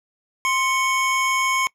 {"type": "tone pair together", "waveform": "square", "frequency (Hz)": [1048.8, 2217], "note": ["C6", "C#7"], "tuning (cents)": [4, 0], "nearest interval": "octave + minor second", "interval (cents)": 1296, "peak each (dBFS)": -22, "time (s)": [0.45, 1.67], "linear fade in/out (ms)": 0, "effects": ["noise-tail reverb RT60 0.1 s tail -23 dB re dry", "low-pass 11000 Hz 12 dB/octave"]}